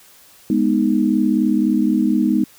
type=chord; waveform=sine; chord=G# minor; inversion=none; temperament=equal; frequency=207.7 / 246.9 / 311.1 Hz; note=G#3 / B3 / D#4; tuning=0 / 0 / 0 cents; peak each=-18 dBFS; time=0.5-2.44 s; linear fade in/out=2 ms; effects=white hiss -48 dBFS RMS until 2.58 s